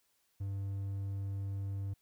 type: tone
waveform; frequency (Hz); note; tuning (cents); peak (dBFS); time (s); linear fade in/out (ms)
triangle; 98.4; G2; +7; -33; 0.4-1.94; 10
effects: white hiss -75 dBFS RMS until 2.01 s